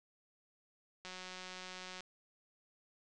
click train, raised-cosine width 0.2 ms, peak -30 dBFS, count 177, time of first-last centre 1.05-2.007 s, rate 184 Hz, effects resampled to 22050 Hz

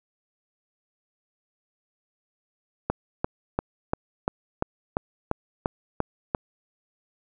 click train, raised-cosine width 1 ms, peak -9 dBFS, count 11, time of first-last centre 2.9-6.348 s, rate 2.9 Hz, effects none

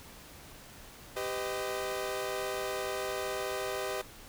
sawtooth chord, G augmented, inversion none, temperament equal with one note detuned, 392 / 505.4 / 622.3 Hz, G4 / B4 / D#5, 0 / +40 / 0 cents, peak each -33 / -34 / -34 dBFS, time 1.16-4.02 s, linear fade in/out 10 ms, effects pink hiss -51 dBFS RMS until 4.28 s

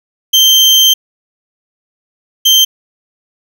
35% pulse tone bursts at uneven times, 3136 Hz, G7, in tune, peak -3 dBFS, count 2, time 0.33-0.94 / 2.45-2.65 s, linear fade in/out 10 ms, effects none

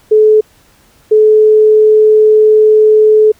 sine tone pair in turn, 430.4 / 430.4 Hz, A4 / A4, -38 / -38 cents, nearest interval unison, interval 0 cents, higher neither, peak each -3 dBFS, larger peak neither, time 0.11-0.41 / 1.11-3.32 s, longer second, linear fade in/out 10 ms, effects pink hiss -48 dBFS RMS until 3.39 s

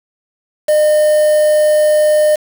triangle tone with quantisation, 607 Hz, D#5, 43 cents flat, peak -6 dBFS, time 0.68-2.36 s, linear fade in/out 10 ms, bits 4, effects none

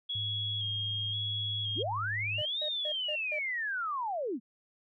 sine tone with vibrato, 3294 Hz, G#7, 15 cents flat, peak -32 dBFS, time 0.09-1.83 s, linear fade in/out 10 ms, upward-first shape square, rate 0.96 Hz, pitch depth 28 cents each way
sine tone, 104.2 Hz, G#2, 6 cents sharp, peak -37 dBFS, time 0.15-2.42 s, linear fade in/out 5 ms
sine linear two-way sweep, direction up then down, 196 to 3830 to 196 Hz, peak -31 dBFS, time 1.75-4.4 s, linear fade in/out 50 ms, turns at 2.62 s
triangle tone bursts, 607 Hz, D#5, 43 cents flat, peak -34 dBFS, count 5, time 2.38-3.39 s, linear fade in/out 5 ms, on 74 ms, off 160 ms
effects none

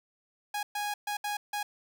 sawtooth tone bursts at uneven times, 827 Hz, G#5, 8 cents flat, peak -27 dBFS, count 5, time 0.54-0.63 / 0.75-0.94 / 1.07-1.17 / 1.24-1.37 / 1.53-1.63 s, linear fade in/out 5 ms, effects none

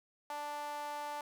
sawtooth tone with high-pass filter, 293.7 Hz, D4, in tune, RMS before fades -41 dBFS, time 0.3-1.21 s, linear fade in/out 2 ms, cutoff 790 Hz, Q 6.4, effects none

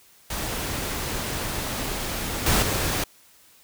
pink noise with level steps, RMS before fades -29 / -20 / -25 dBFS, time 0.3-3.04 s, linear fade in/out 5 ms, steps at 2.46 / 2.62 s, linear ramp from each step 5 ms, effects white hiss -55 dBFS RMS until 3.63 s

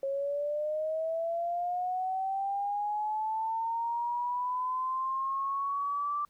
sine linear sweep, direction up, 542 to 1174.7 Hz, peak -29 dBFS, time 0.03-6.25 s, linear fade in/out 2 ms, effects pink hiss -70 dBFS RMS until 6.29 s

